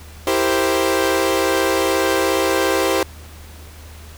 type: chord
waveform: sawtooth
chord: C dominant seventh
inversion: first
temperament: equal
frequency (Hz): 329.6 / 392 / 466.2 / 523.3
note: E4 / G4 / Bb4 / C5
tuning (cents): 0 / 0 / 0 / 0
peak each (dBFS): -18 / -16 / -22 / -16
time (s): 0.27-3.03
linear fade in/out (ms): 2
effects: added 77 Hz sine -37 dBFS peak until 4.17 s + pink hiss -43 dBFS RMS until 4.17 s